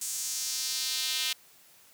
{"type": "tone with high-pass filter sweep", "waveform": "square", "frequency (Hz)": 141.1, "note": "C#3", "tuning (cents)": 31, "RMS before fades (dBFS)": -32, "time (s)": [0.01, 1.33], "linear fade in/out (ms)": 5, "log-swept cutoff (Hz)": [7600, 3200], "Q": 1.9, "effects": ["white hiss -58 dBFS RMS until 1.93 s", "high-pass 80 Hz 12 dB/octave"]}